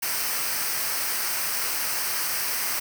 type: noise with comb filter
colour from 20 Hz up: white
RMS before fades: -27 dBFS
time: 0.02-2.8 s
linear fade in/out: 10 ms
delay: 0.28 ms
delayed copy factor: -0.6
effects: none